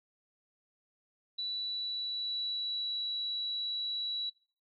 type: tone with pitch glide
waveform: sine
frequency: 3951 to 3919 Hz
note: B7 to B7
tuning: 0 to -14 cents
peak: -33 dBFS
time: 1.38-4.3 s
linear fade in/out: 10 ms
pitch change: -14 cents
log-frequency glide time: 1.56-3.02 s
effects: noise-tail reverb RT60 0.4 s tail -20 dB re dry